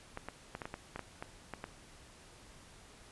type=clicks; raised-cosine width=0.5 ms; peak=-25 dBFS; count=11; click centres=0.174 / 0.286 / 0.551 / 0.618 / 0.655 / 0.741 / 0.96 / 0.993 / 1.225 / 1.537 / 1.641 s; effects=pink hiss -57 dBFS RMS until 3.11 s + resampled to 24000 Hz